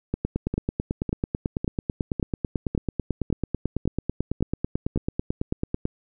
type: two click trains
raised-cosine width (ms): 3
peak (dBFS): -11 / -13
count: 53 / 9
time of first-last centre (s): 0.14-5.854 / 0.54-4.96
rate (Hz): 9.1 / 1.81
effects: none